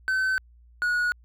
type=tone pair in turn; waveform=triangle; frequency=1528 / 1455.4 Hz; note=G6 / F#6; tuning=-45 / -29 cents; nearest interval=minor second; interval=84 cents; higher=first; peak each=-20 dBFS; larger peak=neither; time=0.08-0.38 / 0.82-1.12 s; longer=neither; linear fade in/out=0 ms; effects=added 59 Hz sine -51 dBFS peak until 1.24 s